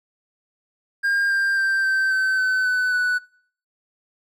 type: tone with pitch steps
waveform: triangle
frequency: 1609 / 1590.5 / 1572.3 / 1554.2 / 1536.3 / 1518.7 / 1501.3 / 1484 Hz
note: G6 / G6 / G6 / G6 / G6 / F#6 / F#6 / F#6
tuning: +45 / +25 / +5 / -15 / -35 / +45 / +25 / +5 cents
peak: -16 dBFS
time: 1.03-3.19 s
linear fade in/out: 20 ms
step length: 270 ms
effects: noise-tail reverb RT60 0.6 s tail -24 dB re dry